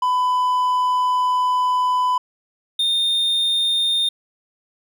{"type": "tone pair in turn", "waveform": "triangle", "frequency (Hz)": [1001, 3646], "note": ["B5", "A#7"], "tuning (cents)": [23, -39], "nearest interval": "octave + minor seventh", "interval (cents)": 2238, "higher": "second", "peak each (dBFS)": [-14, -15], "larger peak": "first", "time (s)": [[0.02, 2.18], [2.79, 4.09]], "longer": "first", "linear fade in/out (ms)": 5, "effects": []}